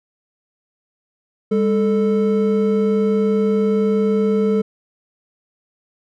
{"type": "tone pair together", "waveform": "triangle", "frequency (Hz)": [202.3, 439.4], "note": ["G#3", "A4"], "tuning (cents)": [-45, -2], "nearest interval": "octave + minor second", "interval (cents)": 1343, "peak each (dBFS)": -15, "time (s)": [1.51, 4.62], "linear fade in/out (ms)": 10, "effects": []}